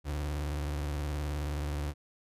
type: tone with vibrato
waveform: 35% pulse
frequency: 73.42 Hz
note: D2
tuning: in tune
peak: -30 dBFS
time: 0.04-1.94 s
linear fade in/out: 50 ms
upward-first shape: triangle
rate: 19 Hz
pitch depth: 120 cents each way
effects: resampled to 32000 Hz